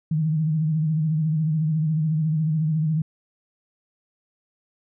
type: tone with vibrato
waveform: sine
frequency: 156.5 Hz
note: D#3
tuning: 10 cents sharp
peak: -19 dBFS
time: 0.11-3.02 s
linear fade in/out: 5 ms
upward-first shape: sine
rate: 14 Hz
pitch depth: 65 cents each way
effects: none